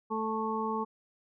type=harmonic tone; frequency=220 Hz; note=A3; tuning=in tune; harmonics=1 / 2 / 4 / 5; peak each=-35 / -35 / -35 / -35 dBFS; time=0.1-0.85 s; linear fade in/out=20 ms; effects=none